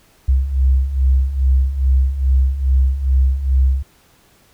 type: beating tone pair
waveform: sine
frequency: 64.3 / 66.7 Hz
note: C2 / C2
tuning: -30 / +34 cents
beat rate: 2.4 Hz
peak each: -18 / -13 dBFS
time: 0.28-3.83 s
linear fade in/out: 10 ms
effects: pink hiss -53 dBFS RMS until 4.53 s